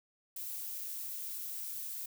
violet noise, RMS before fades -41 dBFS, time 0.36-2.06 s, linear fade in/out 5 ms, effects none

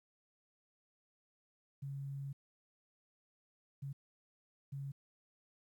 sine tone bursts at uneven times, 138.59 Hz, C#3, in tune, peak -40 dBFS, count 3, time 1.82-2.33 / 3.82-3.93 / 4.72-4.92 s, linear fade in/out 10 ms, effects 12-bit

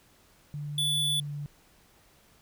sine tone with pitch glide, 146.83 to 145.4 Hz, D3 to D3, 0 to -17 cents, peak -33 dBFS, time 0.54-1.46 s, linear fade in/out 0 ms, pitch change -17 cents, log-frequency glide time 0.69-1.34 s
square tone, 3458 Hz, A7, 31 cents flat, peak -26 dBFS, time 0.78-1.2 s, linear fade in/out 2 ms
effects pink hiss -61 dBFS RMS until 2.41 s

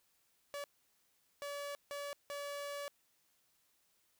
sawtooth tone bursts at uneven times, 572 Hz, D5, 46 cents flat, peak -37 dBFS, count 4, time 0.54-0.64 / 1.42-1.75 / 1.91-2.13 / 2.3-2.88 s, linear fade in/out 0 ms, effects white hiss -75 dBFS RMS until 4.19 s

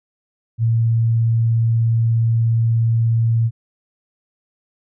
sine tone, 114.6 Hz, A#2, 29 cents flat, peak -13 dBFS, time 0.58-3.51 s, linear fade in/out 50 ms, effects none

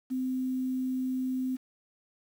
sine tone with quantisation, 257.5 Hz, C4, 28 cents flat, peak -28 dBFS, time 0.1-1.57 s, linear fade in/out 20 ms, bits 9, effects none

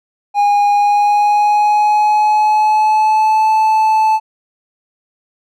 triangle tone with pitch glide, 819 to 872.7 Hz, G#5 to A5, -24 to -14 cents, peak -7 dBFS, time 0.34-4.2 s, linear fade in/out 50 ms, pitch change +110 cents, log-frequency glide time 0.72-3.5 s, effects none

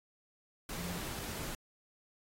sine tone in noise, 174.61 Hz, F3, in tune, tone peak -40 dBFS, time 0.78-0.99 s, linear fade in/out 2 ms, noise pink, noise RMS -42 dBFS, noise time 0.69-1.55 s, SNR -1 dB, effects AAC 48 kbps

